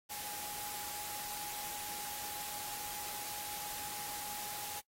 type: tone in noise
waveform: sine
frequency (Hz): 830.6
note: G#5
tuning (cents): 0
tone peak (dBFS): -48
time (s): 0.09-4.81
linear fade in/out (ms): 20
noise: white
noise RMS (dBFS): -43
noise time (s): 0.09-4.81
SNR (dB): -8
effects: noise-tail reverb RT60 0.1 s tail -20 dB re dry + AAC 48 kbps